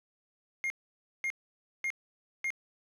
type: tone bursts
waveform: triangle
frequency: 2130 Hz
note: C7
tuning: 30 cents sharp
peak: -28 dBFS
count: 4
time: 0.64-2.504 s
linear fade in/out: 0 ms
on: 61 ms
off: 540 ms
effects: none